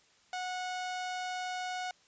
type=tone; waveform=sawtooth; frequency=733 Hz; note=F#5; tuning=16 cents flat; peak=-31 dBFS; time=0.33-1.91 s; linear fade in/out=2 ms; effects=white hiss -65 dBFS RMS until 2.07 s + resampled to 16000 Hz